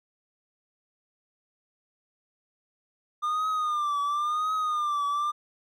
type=tone with vibrato; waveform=triangle; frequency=1206 Hz; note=D6; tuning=46 cents sharp; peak=-23 dBFS; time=3.22-5.32 s; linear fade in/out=20 ms; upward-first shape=triangle; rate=0.95 Hz; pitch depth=96 cents each way; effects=none